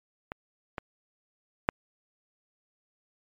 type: clicks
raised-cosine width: 0.5 ms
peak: -20 / -18 / -6 dBFS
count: 3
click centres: 0.319 / 0.782 / 1.689 s
effects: MP3 64 kbps